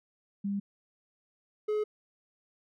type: tone pair in turn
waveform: sine / triangle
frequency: 200.2 / 424.2 Hz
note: G3 / G#4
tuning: +37 / +37 cents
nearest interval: octave + minor second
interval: 1300 cents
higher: second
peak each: -29 / -25 dBFS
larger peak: second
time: 0.44-0.6 / 1.68-1.84 s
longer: neither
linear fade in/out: 10 ms
effects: none